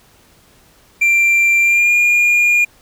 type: tone with pitch glide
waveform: triangle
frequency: 2364 to 2422 Hz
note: D7 to D#7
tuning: +11 to -47 cents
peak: -8 dBFS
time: 1.01-2.65 s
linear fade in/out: 10 ms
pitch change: +42 cents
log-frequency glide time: 1.6-1.93 s
effects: pink hiss -50 dBFS RMS until 2.81 s